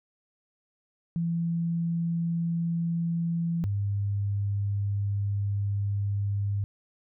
sine tone pair in turn, 168.4 / 100.83 Hz, E3 / G2, +37 / +49 cents, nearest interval major sixth, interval 888 cents, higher first, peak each -25 / -25 dBFS, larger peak neither, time 1.16-3.64 / 3.64-6.64 s, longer second, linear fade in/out 0 ms, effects none

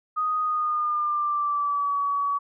sine tone with pitch glide, 1244.5 to 1134.6 Hz, D#6 to C#6, 0 to +40 cents, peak -22 dBFS, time 0.16-2.39 s, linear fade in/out 20 ms, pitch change -160 cents, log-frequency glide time 0.42-1.97 s, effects none

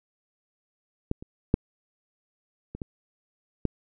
clicks, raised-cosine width 3 ms, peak -13 / -27 / -6 / -23 / -20 / -11 dBFS, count 6, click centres 1.114 / 1.225 / 1.541 / 2.75 / 2.818 / 3.653 s, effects none

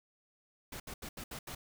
pink noise bursts at uneven times, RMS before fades -44 dBFS, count 6, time 0.72-0.8 / 0.87-0.94 / 1.02-1.09 / 1.17-1.24 / 1.31-1.39 / 1.47-1.55 s, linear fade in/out 5 ms, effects none

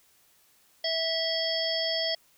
harmonic tone, 655 Hz, E5, 11 cents flat, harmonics 1 / 3 / 5 / 7 / 8, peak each -31 / -36 / -32 / -33 / -32 dBFS, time 0.84-2.15 s, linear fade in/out 5 ms, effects white hiss -63 dBFS RMS until 2.37 s

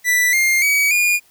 45% pulse tone with pitch steps, 1975.5 / 2117 / 2269 / 2432 Hz, B6 / C7 / C#7 / D#7, 0 / +20 / +40 / -40 cents, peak -13 dBFS, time 0.04-1.2 s, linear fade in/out 50 ms, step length 290 ms, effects white hiss -54 dBFS RMS until 1.3 s

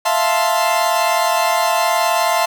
40% pulse chord, F major seventh, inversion third, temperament equal, 659.3 / 698.5 / 880 / 1046.5 Hz, E5 / F5 / A5 / C6, 0 / 0 / 0 / 0 cents, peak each -19 dBFS, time 0.05-2.46 s, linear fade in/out 10 ms, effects none

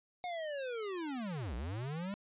square linear two-way sweep, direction down then up, 730 to 55 to 205.8 Hz, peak -38 dBFS, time 0.24-2.14 s, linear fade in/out 0 ms, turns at 1.55 s, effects resampled to 8000 Hz

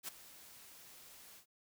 white noise with ADSR envelope, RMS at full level -41 dBFS, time 0.03-1.46 s, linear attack 52 ms, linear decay 9 ms, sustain -16 dB, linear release 93 ms, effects none

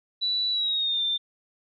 sine tone with pitch glide, 3951 to 3581 Hz, B7 to A7, 0 to +30 cents, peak -23 dBFS, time 0.21-1.18 s, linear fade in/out 20 ms, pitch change -170 cents, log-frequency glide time 0.51-1.02 s, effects none

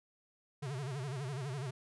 square tone with vibrato, 135.5 Hz, C#3, 39 cents flat, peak -38 dBFS, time 0.62-1.71 s, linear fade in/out 10 ms, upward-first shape sine, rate 12 Hz, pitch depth 160 cents each way, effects resampled to 24000 Hz

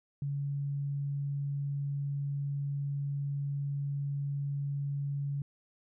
sine tone, 141.3 Hz, C#3, 34 cents sharp, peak -31 dBFS, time 0.22-5.42 s, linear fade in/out 2 ms, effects none

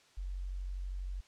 sine tone, 46.25 Hz, F#1, in tune, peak -36 dBFS, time 0.17-1.21 s, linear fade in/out 10 ms, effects white hiss -64 dBFS RMS until 1.27 s + low-pass 6000 Hz 12 dB/octave

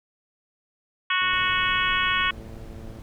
harmonic tone, 368.7 Hz, F#4, 6 cents flat, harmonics 3 / 4 / 5 / 6 / 7 / 8 / 9, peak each -26 / -27 / -28 / -29 / -29 / -30 / -31 dBFS, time 1.1-2.31 s, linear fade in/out 5 ms
click train, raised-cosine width 2 ms, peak -33 dBFS, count 199, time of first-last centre 1.22-2.988 s, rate 112 Hz
brown noise, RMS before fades -40 dBFS, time 1.33-3.02 s, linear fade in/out 0 ms
effects none

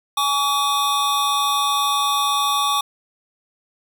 square tone cluster, 834 / 1137 / 3659 Hz, G#5 / C#6 / A#7, +7 / +44 / -33 cents, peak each -25 / -20 / -25 dBFS, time 0.17-2.81 s, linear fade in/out 5 ms, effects none

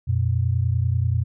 sine tone pair together, 89.8 / 120.1 Hz, F2 / B2, +49 / -48 cents, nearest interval perfect fourth, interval 503 cents, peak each -21 dBFS, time 0.07-1.24 s, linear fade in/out 20 ms, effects none

